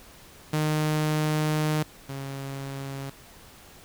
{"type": "tone pair in turn", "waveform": "sawtooth", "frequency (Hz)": [153.5, 136.94], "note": ["D#3", "C#3"], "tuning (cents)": [-23, -21], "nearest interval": "major second", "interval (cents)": 198, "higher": "first", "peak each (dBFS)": [-19, -29], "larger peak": "first", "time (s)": [[0.53, 1.83], [2.09, 3.1]], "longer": "first", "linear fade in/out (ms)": 5, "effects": ["pink hiss -50 dBFS RMS until 3.84 s"]}